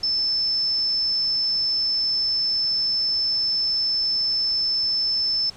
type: tone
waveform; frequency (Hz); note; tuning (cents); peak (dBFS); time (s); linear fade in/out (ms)
sine; 5274; E8; 0; -19; 0.03-5.5; 5
effects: pink hiss -46 dBFS RMS until 5.56 s + low-pass 8000 Hz 12 dB/octave